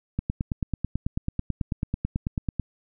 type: click train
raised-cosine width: 5 ms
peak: -13 dBFS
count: 23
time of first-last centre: 0.19-2.597 s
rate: 9.14 Hz
effects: none